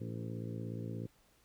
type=harmonic tone with a mistuned harmonic; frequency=56.9 Hz; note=A#1; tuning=41 cents flat; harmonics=2 / 3 / 4 / 5 / 6 / 7 / 8 / 9; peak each=-41 / -45 / -47 / -49 / -51 / -52 / -53 / -54 dBFS; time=0-1.07 s; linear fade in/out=10 ms; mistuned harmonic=6; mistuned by=-35 cents; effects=pink hiss -69 dBFS RMS until 1.44 s